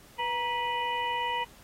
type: harmonic tone with a mistuned harmonic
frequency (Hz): 492.5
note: B4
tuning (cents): -5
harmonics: 1 / 2 / 4 / 5 / 6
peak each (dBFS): -39 / -29 / -36 / -40 / -37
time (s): 0.18-1.45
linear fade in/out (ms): 20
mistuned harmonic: 2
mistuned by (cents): -75
effects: pink hiss -55 dBFS RMS until 1.63 s + AAC 48 kbps